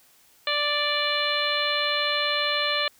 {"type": "harmonic tone", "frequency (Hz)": 587.3, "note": "D5", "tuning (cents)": 0, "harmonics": [1, 2, 3, 4, 5, 6, 7], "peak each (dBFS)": [-30, -30, -30, -30, -30, -30, -30], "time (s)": [0.47, 2.88], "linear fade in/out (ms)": 2, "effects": ["white hiss -58 dBFS RMS until 2.99 s"]}